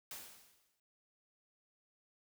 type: noise with exponential decay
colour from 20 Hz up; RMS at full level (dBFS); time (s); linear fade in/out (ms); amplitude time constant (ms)
white; -45; 0.11-0.8; 2; 150
effects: none